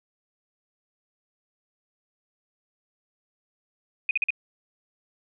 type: tone bursts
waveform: sine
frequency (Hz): 2489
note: D#7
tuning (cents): 0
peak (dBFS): -20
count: 4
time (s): 4.09-4.305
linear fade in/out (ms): 2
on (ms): 20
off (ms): 45
effects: none